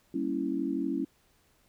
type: chord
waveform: sine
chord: G diminished seventh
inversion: none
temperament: equal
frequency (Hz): 196 / 233.1 / 277.2 / 329.6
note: G3 / Bb3 / Db4 / Fb4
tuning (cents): 0 / 0 / 0 / 0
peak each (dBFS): -37 / -37 / -31 / -33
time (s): 0.14-1.05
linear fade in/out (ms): 5
effects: pink hiss -67 dBFS RMS until 1.68 s